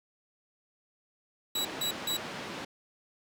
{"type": "tone bursts", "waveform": "sawtooth", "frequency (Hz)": 3904, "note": "B7", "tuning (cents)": -21, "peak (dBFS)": -26, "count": 3, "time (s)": [1.55, 2.17], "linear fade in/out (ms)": 5, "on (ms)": 100, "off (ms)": 160}
{"type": "band-pass noise", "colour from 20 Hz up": "pink", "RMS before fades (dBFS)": -40, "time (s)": [1.55, 2.65], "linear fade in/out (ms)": 5, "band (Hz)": [200, 4200], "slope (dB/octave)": 12}
{"effects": []}